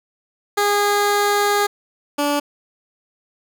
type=tone pair in turn; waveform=15% pulse; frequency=409.6 / 289.6 Hz; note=G#4 / D4; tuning=-24 / -24 cents; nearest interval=tritone; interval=600 cents; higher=first; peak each=-9 / -11 dBFS; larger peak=first; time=0.57-1.67 / 2.18-2.4 s; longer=first; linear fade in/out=10 ms; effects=none